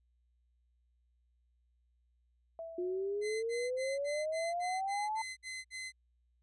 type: tone with exponential decay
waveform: sine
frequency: 659.3 Hz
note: E5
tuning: in tune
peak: -39 dBFS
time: 2.59-3.56 s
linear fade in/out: 1 ms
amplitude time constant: 210 ms
type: exponential sweep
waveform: sine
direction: up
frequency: 352.8 to 895 Hz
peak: -33 dBFS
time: 2.78-5.22 s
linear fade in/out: 5 ms
type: tone bursts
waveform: sawtooth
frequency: 2050 Hz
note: C7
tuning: 36 cents flat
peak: -37 dBFS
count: 10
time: 3.21-5.923 s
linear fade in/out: 50 ms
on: 220 ms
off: 57 ms
effects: added 60 Hz sine -70 dBFS peak until 6.42 s + resampled to 24000 Hz